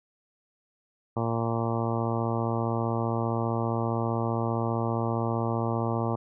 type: harmonic tone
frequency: 115.2 Hz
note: A#2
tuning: 20 cents flat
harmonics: 1 / 2 / 3 / 4 / 5 / 6 / 7 / 8 / 9 / 10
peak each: -29 / -32 / -34 / -35 / -36 / -37 / -37 / -38 / -39 / -39 dBFS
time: 1.16-6.16 s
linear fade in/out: 10 ms
effects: none